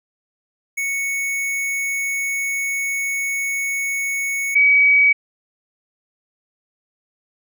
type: tone pair in turn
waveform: square / sine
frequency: 2217 / 2269 Hz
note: C#7 / C#7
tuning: 0 / +40 cents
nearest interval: unison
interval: 40 cents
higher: second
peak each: -21 / -10 dBFS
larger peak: second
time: 0.77-4.55 / 4.55-5.13 s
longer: first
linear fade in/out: 10 ms
effects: none